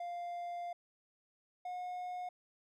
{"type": "tone pair in turn", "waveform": "triangle", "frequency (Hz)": [698.5, 722.3], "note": ["F5", "F#5"], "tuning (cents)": [0, -42], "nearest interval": "minor second", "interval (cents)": 58, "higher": "second", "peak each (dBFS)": [-37, -37], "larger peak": "neither", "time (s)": [[0, 0.73], [1.65, 2.29]], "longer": "first", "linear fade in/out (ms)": 5, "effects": []}